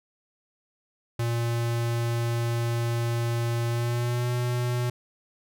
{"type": "tone with pitch glide", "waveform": "square", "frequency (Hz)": [117.5, 122.49], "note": ["A#2", "B2"], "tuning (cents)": [14, -14], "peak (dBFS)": -25, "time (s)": [1.19, 4.9], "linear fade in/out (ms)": 5, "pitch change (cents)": 72, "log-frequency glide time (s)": [3.69, 4.29], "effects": []}